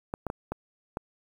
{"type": "clicks", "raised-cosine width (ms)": 1, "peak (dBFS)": -17, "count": 5, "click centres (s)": [0.139, 0.267, 0.301, 0.52, 0.971], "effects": ["8-bit"]}